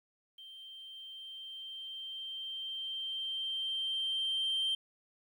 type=tone with level ramp; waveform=sine; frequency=3142 Hz; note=G7; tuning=3 cents sharp; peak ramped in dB=-48 to -27 dBFS; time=0.38-4.75 s; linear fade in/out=5 ms; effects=tanh soft clip ceiling -28 dBFS + 11-bit